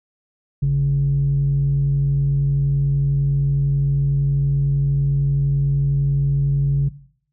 sine tone pair together, 50.88 / 139.8 Hz, G#1 / C#3, -35 / +15 cents, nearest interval octave + perfect fourth, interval 1750 cents, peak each -23 / -14 dBFS, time 0.62-6.89 s, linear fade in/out 10 ms, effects noise-tail reverb RT60 0.6 s tail -17 dB re dry + tanh soft clip ceiling -11 dBFS

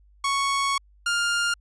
sawtooth tone pair in turn, 1108.7 / 1404.6 Hz, C#6 / F6, 0 / +10 cents, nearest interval major third, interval 410 cents, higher second, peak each -18 dBFS, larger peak neither, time 0.24-0.78 / 1.06-1.54 s, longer first, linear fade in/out 5 ms, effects added 50 Hz sine -53 dBFS peak until 1.6 s + resampled to 22050 Hz

